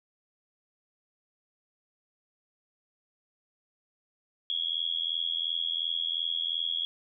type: tone with amplitude modulation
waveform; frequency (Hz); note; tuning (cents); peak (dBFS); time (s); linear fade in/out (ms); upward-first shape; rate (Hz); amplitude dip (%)
sine; 3322; G#7; 0; -24; 4.5-6.85; 0; sine; 82.8; 95
effects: none